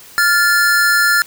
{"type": "tone pair together", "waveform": "square", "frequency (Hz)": [1396.9, 1740.8], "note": ["F6", "A6"], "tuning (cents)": [0, -19], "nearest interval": "major third", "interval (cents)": 381, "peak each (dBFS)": -14, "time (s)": [0.18, 1.22], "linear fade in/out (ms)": 0, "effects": ["white hiss -40 dBFS RMS until 1.26 s"]}